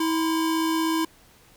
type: tone pair together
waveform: square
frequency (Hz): 322.9 / 1025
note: E4 / C6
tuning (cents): -36 / -36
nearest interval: octave + minor sixth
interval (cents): 2000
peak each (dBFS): -23 / -30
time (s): 0-1.05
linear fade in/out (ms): 5
effects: pink hiss -55 dBFS RMS until 1.56 s